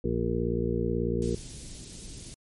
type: harmonic tone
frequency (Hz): 58.27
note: A#1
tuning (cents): 0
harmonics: 1 / 2 / 3 / 4 / 6 / 7 / 8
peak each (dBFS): -33 / -33 / -33 / -33 / -33 / -33 / -33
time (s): 0.04-1.35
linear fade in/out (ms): 5
type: band-stop noise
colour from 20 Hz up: pink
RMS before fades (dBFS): -42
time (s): 1.22-2.34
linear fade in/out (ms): 0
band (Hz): 280 to 4500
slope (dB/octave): 12
effects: MP3 48 kbps